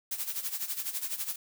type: noise with tremolo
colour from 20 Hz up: blue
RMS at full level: -32 dBFS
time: 0.11-1.36 s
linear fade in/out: 5 ms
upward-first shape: sine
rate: 12 Hz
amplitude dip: 75%
effects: none